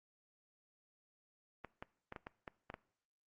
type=clicks; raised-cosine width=0.5 ms; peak=-30 dBFS; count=8; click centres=1.647 / 1.825 / 2.124 / 2.162 / 2.269 / 2.478 / 2.701 / 2.741 s; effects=noise-tail reverb RT60 0.6 s tail -21 dB re dry + Opus 32 kbps